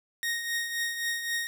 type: tone with tremolo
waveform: sawtooth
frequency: 1864 Hz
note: A#6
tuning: 1 cent flat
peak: -23 dBFS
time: 0.23-1.47 s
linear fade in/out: 0 ms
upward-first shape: triangle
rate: 3.8 Hz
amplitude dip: 60%
effects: 10-bit